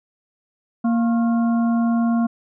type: harmonic tone with a mistuned harmonic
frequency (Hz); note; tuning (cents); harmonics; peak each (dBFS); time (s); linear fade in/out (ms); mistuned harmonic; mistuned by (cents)
232.4; A#3; -5; 1 / 3 / 5 / 6; -16 / -28 / -33 / -37; 0.84-2.27; 10; 5; -120
effects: none